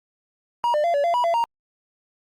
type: tone with pitch steps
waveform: triangle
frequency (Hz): 953 / 598 / 686 / 571 / 686 / 974 / 678 / 933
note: A#5 / D5 / F5 / D5 / F5 / B5 / E5 / A#5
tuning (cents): +38 / +31 / -31 / -49 / -31 / -24 / +49 / +1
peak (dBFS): -16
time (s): 0.64-1.44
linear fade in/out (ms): 0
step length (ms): 100
effects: Opus 48 kbps